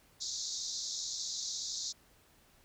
white band-pass noise, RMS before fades -39 dBFS, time 0.2-1.93 s, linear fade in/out 20 ms, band 3700 to 7000 Hz, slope 96 dB/octave, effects pink hiss -65 dBFS RMS until 2.64 s

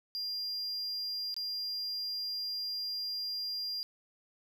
triangle tone with dropouts, 4800 Hz, D8, 37 cents sharp, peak -33 dBFS, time 0.15-3.83 s, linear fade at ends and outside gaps 0 ms, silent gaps 1.342-1.365 s, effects none

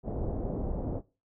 pink low-pass noise, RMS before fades -33 dBFS, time 0.03-1.02 s, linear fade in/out 50 ms, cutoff 650 Hz, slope 24 dB/octave, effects noise-tail reverb RT60 0.3 s tail -19 dB re dry

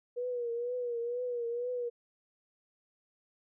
sine tone with vibrato, 482.1 Hz, B4, 42 cents flat, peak -32 dBFS, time 0.16-1.9 s, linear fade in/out 20 ms, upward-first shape triangle, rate 2.1 Hz, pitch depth 69 cents each way, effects none

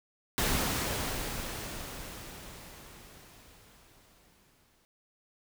pink noise with exponential decay, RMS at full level -28 dBFS, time 0.38-4.85 s, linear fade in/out 0 ms, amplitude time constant 970 ms, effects none

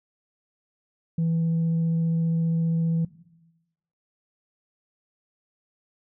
sine tone with vibrato, 164.81 Hz, E3, in tune, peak -19 dBFS, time 1.18-3.05 s, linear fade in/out 5 ms, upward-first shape sine, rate 15 Hz, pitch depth 8 cents each way, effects noise-tail reverb RT60 1.0 s tail -18 dB re dry + tanh soft clip ceiling -19 dBFS

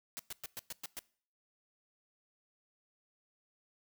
white noise bursts, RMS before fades -42 dBFS, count 7, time 0.17-0.991 s, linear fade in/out 0 ms, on 23 ms, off 110 ms, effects noise-tail reverb RT60 0.5 s tail -22 dB re dry

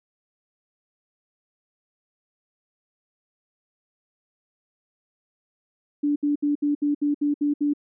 sine tone bursts, 291.3 Hz, D4, 14 cents flat, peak -19 dBFS, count 9, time 6.03-7.736 s, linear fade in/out 10 ms, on 130 ms, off 67 ms, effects none

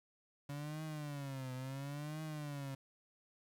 35% pulse tone with vibrato, 141.6 Hz, C#3, 37 cents sharp, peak -40 dBFS, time 0.49-2.75 s, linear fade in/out 5 ms, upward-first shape triangle, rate 0.72 Hz, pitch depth 190 cents each way, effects 11-bit

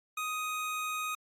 25% pulse tone, 1249 Hz, D#6, 6 cents sharp, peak -29 dBFS, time 0.17-1.15 s, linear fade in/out 5 ms, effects AAC 64 kbps

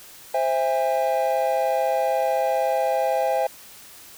triangle chord, C augmented, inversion none, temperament equal with one note detuned, 523.3 / 659.3 / 813 Hz, C5 / E5 / G#5, 0 / 0 / -37 cents, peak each -22 dBFS, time 0.34-3.47 s, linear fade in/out 5 ms, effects white hiss -45 dBFS RMS until 4.17 s

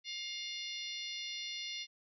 harmonic tone, 707 Hz, F5, 21 cents sharp, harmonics 3 / 4 / 5 / 6 / 7 / 8, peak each -46 / -46 / -44 / -47 / -50 / -50 dBFS, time 0.04-1.87 s, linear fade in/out 50 ms, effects none

